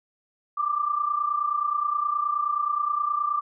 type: tone pair together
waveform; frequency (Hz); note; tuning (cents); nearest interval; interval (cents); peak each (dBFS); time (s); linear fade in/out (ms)
sine; 1174.7 / 1204.2; D6 / D6; 0 / +43; unison; 43; -24 / -28; 0.57-3.41; 10
effects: none